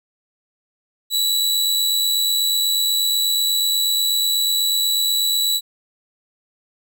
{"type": "tone with amplitude modulation", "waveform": "sawtooth", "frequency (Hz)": 3933, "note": "B7", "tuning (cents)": -8, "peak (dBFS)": -12, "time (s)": [1.1, 5.61], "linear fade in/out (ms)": 50, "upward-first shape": "sine", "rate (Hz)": 88.2, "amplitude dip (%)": 35, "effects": []}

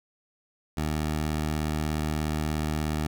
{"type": "tone", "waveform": "15% pulse", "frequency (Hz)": 76.8, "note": "D#2", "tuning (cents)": -22, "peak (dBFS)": -20, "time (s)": [0.77, 3.07], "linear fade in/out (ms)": 5, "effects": []}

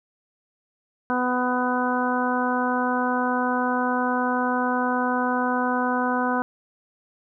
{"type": "harmonic tone", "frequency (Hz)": 249.7, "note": "B3", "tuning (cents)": 19, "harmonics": [1, 2, 3, 4, 5, 6], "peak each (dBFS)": [-25, -29, -28, -27, -31, -29], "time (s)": [1.1, 6.42], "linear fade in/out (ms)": 0, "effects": []}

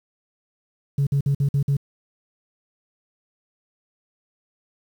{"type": "tone bursts", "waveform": "sine", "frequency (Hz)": 140.1, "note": "C#3", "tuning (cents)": 19, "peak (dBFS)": -15, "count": 6, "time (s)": [0.98, 1.768], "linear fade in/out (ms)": 5, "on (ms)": 88, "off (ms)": 52, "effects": ["tanh soft clip ceiling -15 dBFS", "8-bit"]}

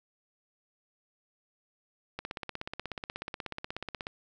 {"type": "click train", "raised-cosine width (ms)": 0.3, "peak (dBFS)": -20, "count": 32, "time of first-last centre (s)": [2.19, 4.069], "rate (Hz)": 16.5, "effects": []}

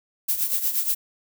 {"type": "noise with tremolo", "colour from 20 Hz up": "violet", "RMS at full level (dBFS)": -21, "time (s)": [0.28, 0.95], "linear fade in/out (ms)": 10, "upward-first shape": "triangle", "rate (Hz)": 8.4, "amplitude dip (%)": 75, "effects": []}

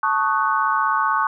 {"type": "chord", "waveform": "sine", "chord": "D# half-diminished seventh", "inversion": "second", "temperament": "equal with one note detuned", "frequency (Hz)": [880, 1108.7, 1244.5, 1492], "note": ["A5", "C#6", "D#6", "F#6"], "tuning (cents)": [0, 0, 0, 14], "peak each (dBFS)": [-23, -20, -24, -24], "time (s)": [0.03, 1.27], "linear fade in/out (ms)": 2, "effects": []}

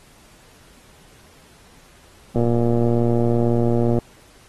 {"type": "click train", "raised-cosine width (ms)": 2, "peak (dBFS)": -7, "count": 193, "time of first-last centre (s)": [2.36, 3.987], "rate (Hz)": 118, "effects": ["pink hiss -51 dBFS RMS until 4.48 s", "AAC 32 kbps"]}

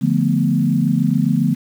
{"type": "chord", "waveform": "sine", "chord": "B half-diminished seventh", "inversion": "first", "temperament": "equal", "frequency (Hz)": [146.83, 174.61, 220, 246.9], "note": ["D3", "F3", "A3", "B3"], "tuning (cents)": [0, 0, 0, 0], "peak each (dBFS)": -19, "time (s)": [0.01, 1.55], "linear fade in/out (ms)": 20, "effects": ["7-bit"]}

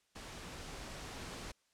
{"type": "noise with level ramp", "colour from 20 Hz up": "pink", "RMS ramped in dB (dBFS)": [-48, -45], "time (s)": [0.15, 1.52], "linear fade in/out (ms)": 10, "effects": ["white hiss -75 dBFS RMS until 1.73 s", "low-pass 8000 Hz 12 dB/octave"]}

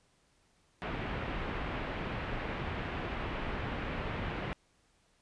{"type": "low-pass noise", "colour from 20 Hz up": "pink", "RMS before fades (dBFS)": -37, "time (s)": [0.82, 4.53], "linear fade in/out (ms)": 0, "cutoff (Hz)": 2800, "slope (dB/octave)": 24, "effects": ["pink hiss -70 dBFS RMS until 5.21 s", "resampled to 22050 Hz"]}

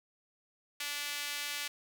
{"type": "tone with high-pass filter", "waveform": "sawtooth", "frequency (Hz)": 290.4, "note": "D4", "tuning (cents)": -19, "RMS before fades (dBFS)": -38, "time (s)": [0.8, 1.68], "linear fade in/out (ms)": 5, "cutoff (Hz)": 2400, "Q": 1.1, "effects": []}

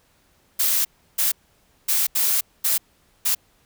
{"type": "noise bursts at uneven times", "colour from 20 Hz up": "blue", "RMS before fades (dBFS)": -20, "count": 6, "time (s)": [[0.59, 0.85], [1.18, 1.32], [1.88, 2.07], [2.15, 2.41], [2.64, 2.78], [3.25, 3.35]], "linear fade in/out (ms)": 10, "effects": ["pink hiss -61 dBFS RMS until 3.65 s"]}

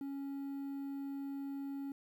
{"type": "tone with quantisation", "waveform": "triangle", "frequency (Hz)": 277.2, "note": "C#4", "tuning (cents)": 0, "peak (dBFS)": -37, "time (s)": [0.01, 1.92], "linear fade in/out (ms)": 2, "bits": 11, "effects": []}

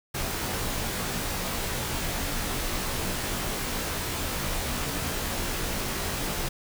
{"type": "noise with comb filter", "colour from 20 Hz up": "pink", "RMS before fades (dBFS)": -30, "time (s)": [0.14, 6.49], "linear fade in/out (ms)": 10, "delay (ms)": 19, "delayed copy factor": -1, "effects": []}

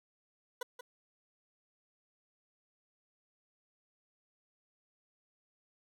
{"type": "tone with echo", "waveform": "20% pulse", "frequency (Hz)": 493.9, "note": "B4", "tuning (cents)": 0, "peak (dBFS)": -31, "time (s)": [0.61, 0.63], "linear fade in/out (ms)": 5, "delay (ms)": 180, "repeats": 1, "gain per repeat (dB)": -9, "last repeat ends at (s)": 0.81, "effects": []}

